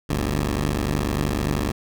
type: tone pair together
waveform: 10% pulse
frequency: 49.99 / 73.2 Hz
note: G1 / D2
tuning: +35 / -5 cents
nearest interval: perfect fifth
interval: 660 cents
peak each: -16 dBFS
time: 0.09-1.72 s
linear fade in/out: 10 ms
effects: none